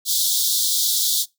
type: high-pass noise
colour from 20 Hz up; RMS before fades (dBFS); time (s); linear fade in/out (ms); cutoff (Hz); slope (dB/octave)
pink; -20; 0.05-1.26; 50; 3400; 96
effects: noise-tail reverb RT60 0.2 s tail -22 dB re dry